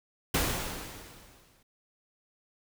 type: noise with exponential decay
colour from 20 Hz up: pink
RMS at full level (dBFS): -26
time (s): 0.34-1.63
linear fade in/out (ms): 5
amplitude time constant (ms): 280
effects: none